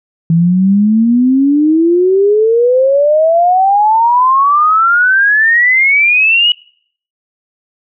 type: exponential sweep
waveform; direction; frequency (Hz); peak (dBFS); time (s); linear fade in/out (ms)
sine; up; 162.5 to 2942; -6; 0.3-6.52; 2
effects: noise-tail reverb RT60 0.6 s tail -25 dB re dry